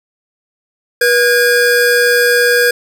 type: tone pair together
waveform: square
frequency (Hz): 484.3 / 1631.4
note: B4 / G#6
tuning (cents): -34 / -31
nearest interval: octave + major sixth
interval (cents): 2103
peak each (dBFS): -12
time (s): 1.01-2.71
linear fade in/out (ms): 5
effects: none